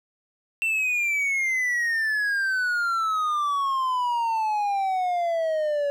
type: exponential sweep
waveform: triangle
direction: down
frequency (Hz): 2700 to 566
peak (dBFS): -20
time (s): 0.62-5.9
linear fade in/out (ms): 0
effects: none